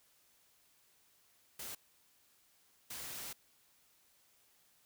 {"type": "noise bursts at uneven times", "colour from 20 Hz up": "white", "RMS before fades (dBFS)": -45, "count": 2, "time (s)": [[1.59, 1.75], [2.9, 3.33]], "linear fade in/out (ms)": 5, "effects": ["white hiss -70 dBFS RMS until 4.85 s"]}